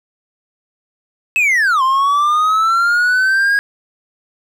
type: linear two-way sweep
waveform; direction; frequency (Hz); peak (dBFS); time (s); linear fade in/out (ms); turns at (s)
triangle; down then up; 2639 to 1036 to 1649; -9; 1.36-3.59; 0; 1.82
effects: none